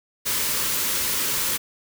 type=band-stop noise; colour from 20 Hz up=white; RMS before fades=-24 dBFS; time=0.25-1.58 s; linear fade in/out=20 ms; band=600 to 860 Hz; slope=96 dB/octave; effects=none